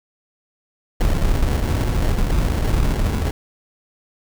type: noise with sample-and-hold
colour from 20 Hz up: brown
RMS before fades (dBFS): -18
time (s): 1-3.31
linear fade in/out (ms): 10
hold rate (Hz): 1225
effects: none